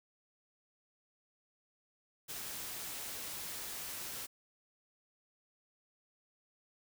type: noise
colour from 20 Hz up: white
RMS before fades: -43 dBFS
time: 2.28-4.27 s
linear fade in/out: 20 ms
effects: none